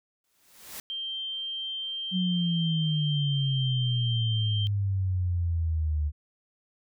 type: noise with exponential growth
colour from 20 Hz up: white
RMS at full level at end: -37 dBFS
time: 0.24-0.8 s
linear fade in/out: 2 ms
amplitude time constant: 120 ms
type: tone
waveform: sine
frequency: 3149 Hz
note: G7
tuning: 7 cents sharp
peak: -31 dBFS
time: 0.9-4.67 s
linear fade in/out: 0 ms
type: exponential sweep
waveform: sine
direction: down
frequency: 186.2 to 73.42 Hz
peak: -24 dBFS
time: 2.11-6.12 s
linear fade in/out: 50 ms
effects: none